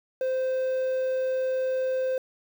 triangle tone with quantisation, 519 Hz, C5, 14 cents flat, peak -22 dBFS, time 0.21-2.18 s, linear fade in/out 2 ms, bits 8, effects none

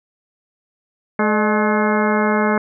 harmonic tone with a mistuned harmonic, 213.5 Hz, G#3, 48 cents sharp, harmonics 1 / 2 / 3 / 4 / 5 / 6 / 7 / 8 / 10, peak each -18 / -21 / -23 / -24 / -25 / -26 / -26 / -27 / -28 dBFS, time 1.19-2.58 s, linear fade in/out 2 ms, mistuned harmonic 3, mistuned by -72 cents, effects none

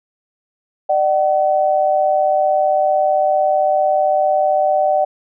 sine tone pair together, 600 / 757.8 Hz, D5 / F#5, +37 / +41 cents, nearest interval major third, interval 404 cents, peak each -15 dBFS, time 0.89-5.05 s, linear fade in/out 10 ms, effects none

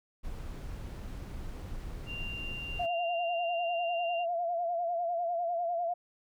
brown noise, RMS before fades -40 dBFS, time 0.23-2.87 s, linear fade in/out 20 ms
sine tone, 2782 Hz, F7, 7 cents flat, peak -38 dBFS, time 2.06-4.26 s, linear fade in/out 50 ms
sine tone with vibrato, 689 Hz, F5, 24 cents flat, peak -29 dBFS, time 2.79-5.94 s, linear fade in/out 10 ms, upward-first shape sine, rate 10 Hz, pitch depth 61 cents each way
effects none

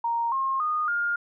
sine tone with pitch steps, 932.3 / 1070.9 / 1230.2 / 1413.1 Hz, A#5 / C6 / D#6 / F6, 0 / +40 / -20 / +20 cents, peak -23 dBFS, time 0.04-1.16 s, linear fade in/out 5 ms, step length 280 ms, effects none

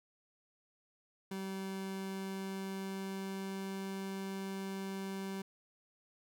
30% pulse tone with pitch glide, 192.3 to 193.53 Hz, G3 to G3, -33 to -22 cents, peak -36 dBFS, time 1.31-5.42 s, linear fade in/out 5 ms, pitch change +11 cents, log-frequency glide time 1.84-3.84 s, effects none

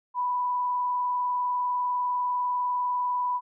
sine tone with vibrato, 987.8 Hz, B5, in tune, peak -24 dBFS, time 0.14-3.41 s, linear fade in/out 50 ms, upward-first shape sine, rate 20 Hz, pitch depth 24 cents each way, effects none

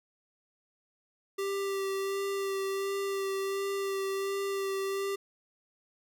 square tone with vibrato, 392 Hz, G4, in tune, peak -31 dBFS, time 1.38-5.16 s, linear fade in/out 10 ms, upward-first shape sine, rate 1.4 Hz, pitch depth 15 cents each way, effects none

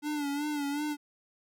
square tone with vibrato, 291.3 Hz, D4, 14 cents flat, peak -31 dBFS, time 0.02-0.97 s, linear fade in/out 50 ms, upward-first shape sine, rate 2.7 Hz, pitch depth 59 cents each way, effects none

